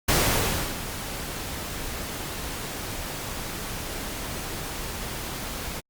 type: noise with ADSR envelope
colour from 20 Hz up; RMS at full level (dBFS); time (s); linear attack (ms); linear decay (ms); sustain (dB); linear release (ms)
pink; -20; 0.08-5.81; 9; 660; -13; 24
effects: Opus 48 kbps